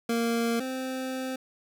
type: tone pair in turn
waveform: 25% pulse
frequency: 232.3 / 260.1 Hz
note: A#3 / C4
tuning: -6 / -10 cents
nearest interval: major second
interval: 196 cents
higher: second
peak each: -21 / -27 dBFS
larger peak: first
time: 0.09-0.6 / 0.6-1.36 s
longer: second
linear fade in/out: 5 ms
effects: none